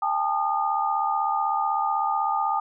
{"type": "tone cluster", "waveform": "sine", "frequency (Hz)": [800, 876, 1222], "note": ["G5", "A5", "D#6"], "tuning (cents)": [35, -8, -32], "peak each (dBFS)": -26, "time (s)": [0.02, 2.6], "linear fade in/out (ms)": 5, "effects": []}